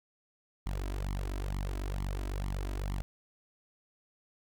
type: tone with flanger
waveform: sawtooth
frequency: 48 Hz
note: G1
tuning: 36 cents flat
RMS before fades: -35 dBFS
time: 0.66-3.02 s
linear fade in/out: 0 ms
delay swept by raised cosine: 0.93 to 3.13 ms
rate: 2.2 Hz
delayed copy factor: +0.9
effects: none